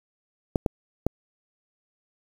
clicks, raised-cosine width 2 ms, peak -8 dBFS, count 3, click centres 0.558 / 0.662 / 1.066 s, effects 7-bit

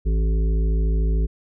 harmonic tone, 53.7 Hz, A1, 41 cents flat, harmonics 1 / 3 / 5 / 7 / 8, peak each -17 / -29 / -37 / -36 / -37 dBFS, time 0.05-1.27 s, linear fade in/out 20 ms, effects none

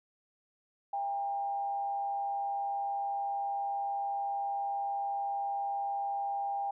sine tone with frequency modulation, 800 Hz, G5, 35 cents sharp, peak -31 dBFS, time 0.93-6.71 s, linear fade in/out 5 ms, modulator 133 Hz, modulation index 0.32, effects none

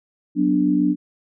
sine chord, B minor, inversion second, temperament equal, 185 / 246.9 / 293.7 Hz, F#3 / B3 / D4, 0 / 0 / 0 cents, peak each -22 / -22 / -17 dBFS, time 0.35-0.96 s, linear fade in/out 50 ms, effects none

